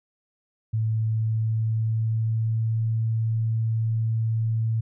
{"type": "tone with pitch glide", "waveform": "sine", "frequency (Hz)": [110.6, 112.27], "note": ["A2", "A2"], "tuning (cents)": [9, 35], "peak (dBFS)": -21, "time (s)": [0.73, 4.81], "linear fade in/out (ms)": 10, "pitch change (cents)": 26, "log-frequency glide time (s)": [1.1, 2.79], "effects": []}